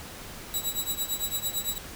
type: tone with tremolo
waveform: 10% pulse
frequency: 3903 Hz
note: B7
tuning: 21 cents flat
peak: -17 dBFS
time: 0.54-1.78 s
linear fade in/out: 0 ms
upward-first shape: triangle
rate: 8.9 Hz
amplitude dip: 95%
effects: pink hiss -42 dBFS RMS until 1.95 s